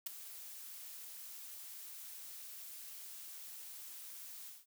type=noise with ADSR envelope; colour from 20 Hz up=blue; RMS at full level=-37 dBFS; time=0.06-4.66 s; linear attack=8 ms; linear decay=11 ms; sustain=-13 dB; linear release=190 ms; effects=none